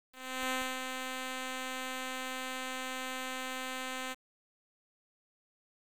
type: tone with ADSR envelope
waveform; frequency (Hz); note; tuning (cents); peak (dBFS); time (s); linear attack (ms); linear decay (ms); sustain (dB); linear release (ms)
5% pulse; 258.4; C4; -21; -20; 0.12-4.15; 380; 290; -5; 30
effects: low-pass 12000 Hz 12 dB/octave + 8-bit